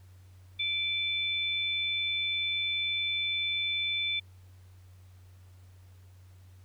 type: tone pair together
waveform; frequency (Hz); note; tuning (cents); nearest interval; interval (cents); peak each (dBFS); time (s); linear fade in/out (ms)
sine; 2343 / 3511; D7 / A7; -5 / -4; perfect fifth; 701; -32 / -30; 0.59-4.2; 10
effects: added 92 Hz sine -51 dBFS peak until 6.64 s + pink hiss -66 dBFS RMS until 6.64 s